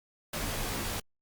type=noise with comb filter; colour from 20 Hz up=pink; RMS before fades=-34 dBFS; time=0.33-1 s; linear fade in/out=5 ms; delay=16 ms; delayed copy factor=-0.65; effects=Opus 48 kbps